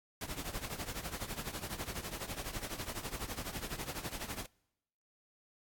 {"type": "noise with tremolo", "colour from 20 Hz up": "pink", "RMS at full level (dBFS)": -38, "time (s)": [0.21, 4.46], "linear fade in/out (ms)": 2, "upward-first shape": "triangle", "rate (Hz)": 12, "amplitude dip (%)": 85, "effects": ["noise-tail reverb RT60 0.9 s tail -26 dB re dry", "AAC 64 kbps"]}